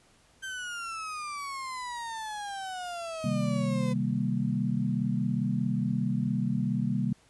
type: exponential sweep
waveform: 35% pulse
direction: down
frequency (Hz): 1570 to 504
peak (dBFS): -33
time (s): 0.42-3.94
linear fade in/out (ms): 20
type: chord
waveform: sine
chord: C minor seventh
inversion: none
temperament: equal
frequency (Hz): 130.81 / 155.56 / 196 / 233.1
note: C3 / Eb3 / G3 / Bb3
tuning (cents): 0 / 0 / 0 / 0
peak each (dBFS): -31 / -34 / -30 / -31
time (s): 3.24-7.13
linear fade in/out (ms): 5
effects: pink hiss -62 dBFS RMS until 7.29 s + resampled to 24000 Hz